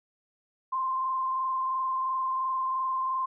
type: tone with frequency modulation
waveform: sine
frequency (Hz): 1046.5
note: C6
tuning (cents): 0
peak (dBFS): -26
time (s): 0.72-3.26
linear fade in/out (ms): 10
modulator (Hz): 22.9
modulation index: 0.7
effects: none